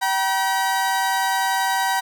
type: tone pair together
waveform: 30% pulse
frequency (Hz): 769 / 958.6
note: G5 / A#5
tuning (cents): -33 / +48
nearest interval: major third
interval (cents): 381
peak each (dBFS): -19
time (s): 0.01-2.01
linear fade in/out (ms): 20
effects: none